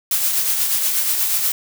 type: noise with tremolo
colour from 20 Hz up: blue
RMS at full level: -17 dBFS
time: 0.11-1.52 s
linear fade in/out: 2 ms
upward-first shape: triangle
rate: 8.3 Hz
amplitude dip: 45%
effects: none